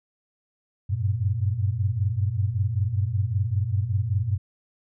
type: tone cluster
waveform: sine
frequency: 94.1 / 99.3 / 117.9 Hz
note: F#2 / G2 / A#2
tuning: +30 / +23 / +20 cents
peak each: -26 dBFS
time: 0.89-4.38 s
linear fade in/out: 20 ms
effects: none